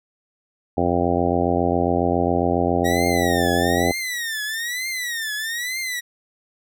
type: harmonic tone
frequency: 87.31 Hz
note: F2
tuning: in tune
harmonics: 1 / 2 / 3 / 4 / 5 / 6 / 7 / 8 / 9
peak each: -27 / -27 / -24 / -25 / -26 / -27 / -27 / -26 / -26 dBFS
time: 0.77-3.92 s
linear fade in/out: 5 ms
type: tone with vibrato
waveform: sawtooth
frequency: 1889 Hz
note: A#6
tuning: 22 cents sharp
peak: -21 dBFS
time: 2.84-6.01 s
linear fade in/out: 20 ms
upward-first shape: triangle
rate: 1.1 Hz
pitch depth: 200 cents each way
effects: none